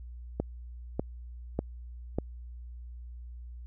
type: click train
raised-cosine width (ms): 2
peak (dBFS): -15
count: 4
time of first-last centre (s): 0.4-2.186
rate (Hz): 1.68
effects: added 60 Hz sine -41 dBFS peak until 3.66 s